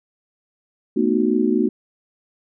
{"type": "chord", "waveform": "sine", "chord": "B dominant seventh", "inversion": "third", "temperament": "just", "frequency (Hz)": [222.2, 246.9, 308.7, 370.4], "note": ["A3", "B3", "D#4", "F#4"], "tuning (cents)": [17, 0, -14, 2], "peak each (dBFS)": -21, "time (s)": [0.96, 1.69], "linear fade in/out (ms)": 10, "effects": []}